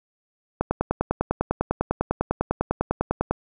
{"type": "click train", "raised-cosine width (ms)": 1, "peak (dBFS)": -7, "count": 28, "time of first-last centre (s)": [0.61, 3.31], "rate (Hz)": 10, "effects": []}